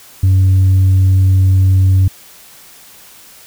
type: tone with tanh clipping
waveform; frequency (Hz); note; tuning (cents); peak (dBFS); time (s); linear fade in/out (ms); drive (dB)
sine; 94.5; F#2; +37; -7; 0.23-2.08; 5; 1
effects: white hiss -40 dBFS RMS until 3.46 s